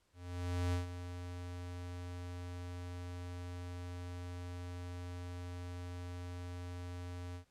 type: tone with ADSR envelope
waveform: square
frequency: 88.7 Hz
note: F2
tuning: 27 cents sharp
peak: -32 dBFS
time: 0.13-7.45 s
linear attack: 600 ms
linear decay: 130 ms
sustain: -11 dB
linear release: 100 ms
effects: pink hiss -75 dBFS RMS until 7.5 s + low-pass 10000 Hz 12 dB/octave